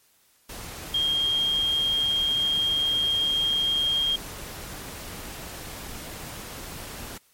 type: tone in noise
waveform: sine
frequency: 3224 Hz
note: G7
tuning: 48 cents sharp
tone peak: -21 dBFS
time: 0.94-4.16 s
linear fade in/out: 5 ms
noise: pink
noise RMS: -38 dBFS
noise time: 0.49-7.18 s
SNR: +14 dB
effects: white hiss -62 dBFS RMS until 7.33 s + MP3 64 kbps